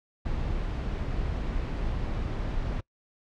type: noise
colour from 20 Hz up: brown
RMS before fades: -30 dBFS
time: 0.25-2.81 s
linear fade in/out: 10 ms
effects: noise-tail reverb RT60 0.1 s tail -23 dB re dry + low-pass 4000 Hz 12 dB/octave